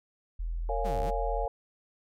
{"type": "tone", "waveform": "sine", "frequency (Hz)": 41.57, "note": "E1", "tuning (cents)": 15, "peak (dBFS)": -30, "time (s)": [0.39, 1.46], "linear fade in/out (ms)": 10}
{"type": "chord", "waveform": "sine", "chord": "Bb minor seventh", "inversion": "none", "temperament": "equal with one note detuned", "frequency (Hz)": [458.7, 554.4, 698.5, 830.6], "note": ["Bb4", "Db5", "F5", "Ab5"], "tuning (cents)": [-28, 0, 0, 0], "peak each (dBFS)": -35, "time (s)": [0.69, 1.48], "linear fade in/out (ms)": 2}
{"type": "linear two-way sweep", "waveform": "sawtooth", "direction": "down then up", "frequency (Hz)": [227.3, 54, 227.3], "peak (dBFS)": -33, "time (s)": [0.84, 1.11], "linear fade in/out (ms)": 20, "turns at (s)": 1.01}
{"effects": []}